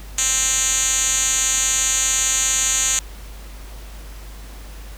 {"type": "tone with band-pass filter", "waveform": "5% pulse", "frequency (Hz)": 262.5, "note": "C4", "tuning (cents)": 6, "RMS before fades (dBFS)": -19, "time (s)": [0.18, 2.99], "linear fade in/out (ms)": 2, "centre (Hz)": 6500, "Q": 4.7, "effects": ["added 50 Hz sine -34 dBFS peak until 4.97 s", "pink hiss -43 dBFS RMS until 4.97 s"]}